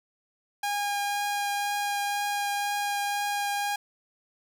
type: tone with vibrato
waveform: sawtooth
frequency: 814 Hz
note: G#5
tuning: 35 cents flat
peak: -23 dBFS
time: 0.63-3.76 s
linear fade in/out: 5 ms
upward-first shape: triangle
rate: 2 Hz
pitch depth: 9 cents each way
effects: none